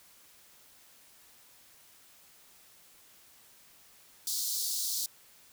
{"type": "high-pass noise", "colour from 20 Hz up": "pink", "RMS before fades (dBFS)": -33, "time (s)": [4.27, 5.06], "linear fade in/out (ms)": 2, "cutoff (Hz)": 4000, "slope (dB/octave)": 48, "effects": ["white hiss -59 dBFS RMS until 5.52 s"]}